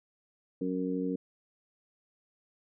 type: harmonic tone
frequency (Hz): 92.3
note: F#2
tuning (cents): -4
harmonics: 2 / 3 / 4 / 5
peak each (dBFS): -35 / -32 / -41 / -36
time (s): 0.61-1.16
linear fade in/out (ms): 5
effects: none